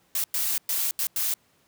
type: noise bursts at uneven times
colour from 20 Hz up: blue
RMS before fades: -26 dBFS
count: 5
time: 0.15-0.24 / 0.34-0.58 / 0.69-0.91 / 0.99-1.07 / 1.16-1.34 s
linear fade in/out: 2 ms
effects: pink hiss -64 dBFS RMS until 1.67 s + high-pass 100 Hz 12 dB/octave